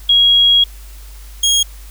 sine / 25% pulse tone pair in turn, 3300 / 3279 Hz, G#7 / G#7, -12 / -23 cents, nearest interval unison, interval 11 cents, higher first, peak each -7 dBFS, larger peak neither, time 0.09-0.64 / 1.43-1.63 s, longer first, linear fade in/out 5 ms, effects added 50 Hz sine -32 dBFS peak until 1.9 s + white hiss -43 dBFS RMS until 1.9 s

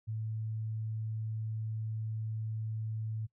sine tone, 110 Hz, A2, in tune, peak -34 dBFS, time 0.07-3.27 s, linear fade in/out 20 ms, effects noise-tail reverb RT60 0.1 s tail -22 dB re dry

